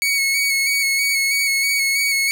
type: tone with vibrato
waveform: sawtooth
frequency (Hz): 2217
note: C#7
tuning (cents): 0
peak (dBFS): -13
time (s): 0.02-2.31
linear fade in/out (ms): 0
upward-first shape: square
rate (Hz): 3.1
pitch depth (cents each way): 23
effects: none